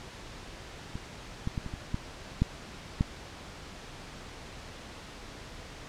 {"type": "clicks", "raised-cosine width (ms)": 5, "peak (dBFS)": [-24, -18, -19, -25, -25, -17, -11, -12], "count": 8, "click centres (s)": [0.955, 1.474, 1.578, 1.663, 1.739, 1.944, 2.42, 3.009], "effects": ["pink hiss -45 dBFS RMS until 5.88 s", "low-pass 6000 Hz 12 dB/octave"]}